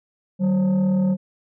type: tone with frequency modulation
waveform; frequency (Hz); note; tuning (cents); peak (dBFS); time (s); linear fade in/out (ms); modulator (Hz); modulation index
sine; 189.9; F#3; +45; -14; 0.39-1.17; 50; 342; 0.41
effects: tanh soft clip ceiling -15 dBFS